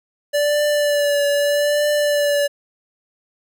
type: tone with vibrato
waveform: square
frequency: 582 Hz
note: D5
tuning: 16 cents flat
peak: -16 dBFS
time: 0.33-2.48 s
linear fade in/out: 20 ms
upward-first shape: triangle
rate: 0.8 Hz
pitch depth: 30 cents each way
effects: none